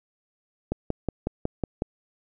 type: click train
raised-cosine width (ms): 2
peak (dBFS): -12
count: 7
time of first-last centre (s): 0.72-1.821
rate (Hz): 5.45
effects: none